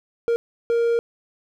triangle tone bursts at uneven times, 467.2 Hz, A#4, 4 cents sharp, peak -15 dBFS, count 2, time 0.28-0.36 / 0.7-0.99 s, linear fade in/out 0 ms, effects none

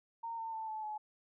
sine tone with pitch steps, 920 / 902.6 / 885.6 / 868.9 / 852.5 Hz, A#5 / A5 / A5 / A5 / G#5, -23 / +44 / +11 / -22 / +45 cents, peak -38 dBFS, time 0.23-0.98 s, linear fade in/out 10 ms, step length 150 ms, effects none

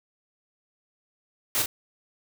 white noise with echo, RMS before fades -25 dBFS, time 1.55-1.62 s, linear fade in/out 0 ms, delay 39 ms, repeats 1, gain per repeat -4 dB, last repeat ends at 1.659 s, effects none

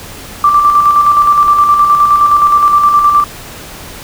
sine tone with tremolo, 1174 Hz, D6, 1 cent flat, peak -3 dBFS, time 0.44-3.24 s, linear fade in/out 2 ms, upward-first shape square, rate 9.6 Hz, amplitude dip 40%, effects pink hiss -29 dBFS RMS until 4.03 s

